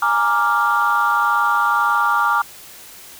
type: chord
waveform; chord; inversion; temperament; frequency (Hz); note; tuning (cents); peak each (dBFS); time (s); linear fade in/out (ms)
sine; Bb dominant seventh; third; equal; 830.6 / 932.3 / 1174.7 / 1396.9; Ab5 / Bb5 / D6 / F6; 0 / 0 / 0 / 0; -22 / -20 / -17 / -18; 0.02-2.42; 5
effects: tanh soft clip ceiling -7 dBFS + white hiss -40 dBFS RMS until 3.19 s